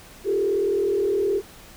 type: tone with frequency modulation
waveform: sine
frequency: 399.4 Hz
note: G4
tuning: 32 cents sharp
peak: -19 dBFS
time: 0.24-1.42 s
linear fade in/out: 50 ms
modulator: 39.3 Hz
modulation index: 1
effects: pink hiss -46 dBFS RMS until 1.76 s